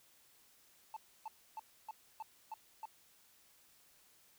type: tone bursts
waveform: triangle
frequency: 880 Hz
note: A5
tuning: in tune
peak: -39 dBFS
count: 7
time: 0.94-2.855 s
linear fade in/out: 2 ms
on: 25 ms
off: 290 ms
effects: tanh soft clip ceiling -35 dBFS + white hiss -67 dBFS RMS until 4.38 s